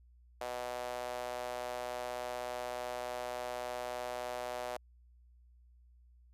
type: tone with high-pass filter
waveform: sawtooth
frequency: 123.47 Hz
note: B2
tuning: in tune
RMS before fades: -40 dBFS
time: 0.41-4.77 s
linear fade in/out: 0 ms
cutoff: 630 Hz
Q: 3.3
effects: added 60 Hz sine -59 dBFS peak until 6.33 s + resampled to 32000 Hz